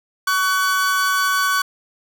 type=tone pair together; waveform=45% pulse; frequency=1129 / 1503.5 Hz; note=C#6 / F#6; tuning=+31 / +27 cents; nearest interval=perfect fourth; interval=496 cents; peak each=-19 dBFS; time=0.27-1.62 s; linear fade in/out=5 ms; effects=none